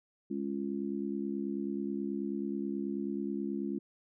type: harmonic tone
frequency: 69.3 Hz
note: C#2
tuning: in tune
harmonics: 3 / 4 / 5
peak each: -36 / -37 / -38 dBFS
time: 0.3-3.79 s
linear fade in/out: 10 ms
effects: none